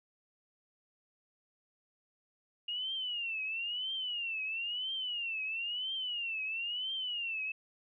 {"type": "tone with vibrato", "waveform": "sine", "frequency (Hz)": 2836, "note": "F7", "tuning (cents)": 26, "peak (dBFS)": -34, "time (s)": [2.68, 7.52], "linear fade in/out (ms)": 5, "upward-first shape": "triangle", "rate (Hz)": 1, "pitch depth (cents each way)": 200, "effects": []}